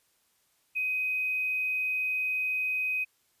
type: tone with hard clipping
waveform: triangle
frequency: 2514 Hz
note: D#7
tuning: 17 cents sharp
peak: -27 dBFS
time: 0.75-3.05 s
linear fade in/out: 20 ms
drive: 3 dB
effects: white hiss -70 dBFS RMS until 3.4 s + resampled to 32000 Hz